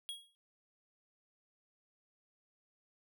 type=tone with exponential decay; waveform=square; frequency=3303 Hz; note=G#7; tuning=10 cents flat; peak=-38 dBFS; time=0.09-0.35 s; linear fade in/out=0 ms; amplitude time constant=55 ms; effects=none